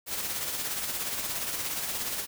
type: noise with tremolo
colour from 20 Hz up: white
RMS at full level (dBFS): -31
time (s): 0.06-2.27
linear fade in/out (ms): 50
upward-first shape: sine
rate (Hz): 17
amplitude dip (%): 40
effects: none